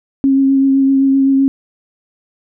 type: tone with vibrato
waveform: sine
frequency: 270.9 Hz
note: C#4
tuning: 40 cents flat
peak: -8 dBFS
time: 0.24-1.48 s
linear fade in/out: 0 ms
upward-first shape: triangle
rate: 7.8 Hz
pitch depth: 18 cents each way
effects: none